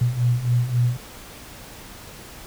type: beating tone pair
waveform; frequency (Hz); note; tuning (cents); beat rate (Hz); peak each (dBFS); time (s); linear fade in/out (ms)
sine; 119.2 / 122.9; A#2 / B2; +39 / -8; 3.7; -23 / -19; 0.01-0.97; 5
effects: pink hiss -41 dBFS RMS until 2.46 s